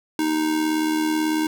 square tone with amplitude modulation, 311.1 Hz, D#4, in tune, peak -18 dBFS, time 0.19-1.47 s, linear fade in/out 2 ms, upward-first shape sine, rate 78.2 Hz, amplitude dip 50%, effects none

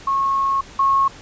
sine tone pair in turn, 1092 / 1092 Hz, C#6 / C#6, -26 / -26 cents, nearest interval unison, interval 0 cents, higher neither, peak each -16 / -13 dBFS, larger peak second, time 0.07-0.61 / 0.79-1.08 s, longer first, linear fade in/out 5 ms, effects pink hiss -41 dBFS RMS until 1.21 s + resampled to 16000 Hz

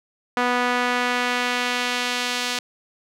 sawtooth tone with band-pass filter sweep, 246.1 Hz, B3, 6 cents flat, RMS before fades -23 dBFS, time 0.37-2.59 s, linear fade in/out 2 ms, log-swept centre 1300 to 4100 Hz, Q 0.9, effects none

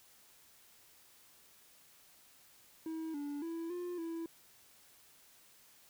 triangle tone with pitch steps, 321.4 / 288.5 / 331.5 / 353.6 / 330.8 Hz, E4 / D4 / E4 / F4 / E4, -44 / -31 / +10 / +22 / +6 cents, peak -36 dBFS, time 2.86-4.26 s, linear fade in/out 2 ms, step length 280 ms, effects white hiss -63 dBFS RMS until 5.89 s

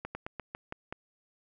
slowing click train, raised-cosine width 0.5 ms, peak -22 dBFS, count 7, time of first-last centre 0.05-0.925 s, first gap 100 ms, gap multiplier 1.15, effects none

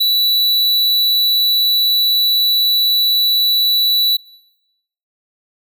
square tone, 3948 Hz, B7, 1 cent flat, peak -12 dBFS, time 0-4.17 s, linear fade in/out 10 ms, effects noise-tail reverb RT60 0.9 s tail -23 dB re dry

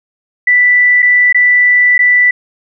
sine tone with dropouts, 1975.5 Hz, B6, in tune, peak -5 dBFS, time 0.47-2.31 s, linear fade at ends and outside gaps 5 ms, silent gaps 1.022-1.026 / 1.327-1.345 / 1.98-1.99 s, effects none

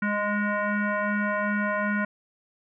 sine tone with frequency modulation, 622.3 Hz, D#5, in tune, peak -23 dBFS, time 0.02-2.05 s, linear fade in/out 5 ms, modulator 414 Hz, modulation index 3, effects none

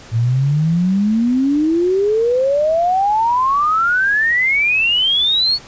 sine exponential sweep, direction up, 110 to 4472 Hz, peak -12 dBFS, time 0.11-5.59 s, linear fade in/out 50 ms, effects pink hiss -39 dBFS RMS until 5.67 s + resampled to 16000 Hz

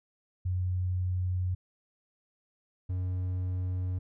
sine / triangle tone pair in turn, 91.2 / 91.53 Hz, F#2 / F#2, -24 / -18 cents, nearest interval unison, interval 6 cents, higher second, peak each -27 dBFS, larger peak neither, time 0.45-1.55 / 2.89-3.99 s, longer neither, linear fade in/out 10 ms, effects none

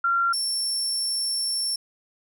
sine / 30% pulse tone pair in turn, 1377 / 5431 Hz, F6 / F8, -25 / -49 cents, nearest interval 2 octaves, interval 2376 cents, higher second, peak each -19 / -20 dBFS, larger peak first, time 0.04-0.33 / 0.33-1.76 s, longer second, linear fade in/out 5 ms, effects none

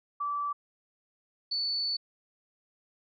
sine tone pair in turn, 1159 / 4473 Hz, D6 / C#8, -23 / +15 cents, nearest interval octave + major seventh, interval 2338 cents, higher second, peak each -29 / -28 dBFS, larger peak second, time 0.2-0.53 / 1.51-1.97 s, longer second, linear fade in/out 10 ms, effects none

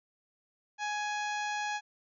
harmonic tone, 835 Hz, G#5, 9 cents sharp, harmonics 1 / 2 / 3 / 4 / 5 / 6 / 7 / 8, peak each -34 / -37 / -41 / -46 / -48 / -52 / -50 / -49 dBFS, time 0.78-1.81 s, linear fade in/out 50 ms, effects none

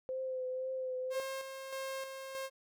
sine tone with vibrato, 516 Hz, C5, 24 cents flat, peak -35 dBFS, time 0.09-1.2 s, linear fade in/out 0 ms, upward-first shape triangle, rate 2 Hz, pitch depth 27 cents each way
sawtooth tone with tremolo, 534 Hz, C5, 35 cents sharp, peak -34 dBFS, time 1.1-2.5 s, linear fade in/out 50 ms, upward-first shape square, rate 1.6 Hz, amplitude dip 45%
effects none

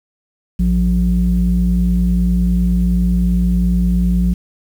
sine tone pair together, 56.48 / 179.2 Hz, A1 / F3, +46 / +45 cents, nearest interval octave + minor sixth, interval 1999 cents, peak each -13 dBFS, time 0.59-4.34 s, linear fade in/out 10 ms, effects tanh soft clip ceiling -6 dBFS + 7-bit

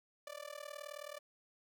sawtooth tone with amplitude modulation, 587.3 Hz, D5, in tune, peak -38 dBFS, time 0.27-1.19 s, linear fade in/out 2 ms, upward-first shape sine, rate 39 Hz, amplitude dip 95%, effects none

